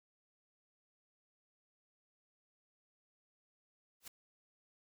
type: noise with exponential growth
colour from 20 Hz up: white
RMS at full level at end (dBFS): -43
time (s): 4-4.08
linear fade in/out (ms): 5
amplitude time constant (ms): 16
effects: none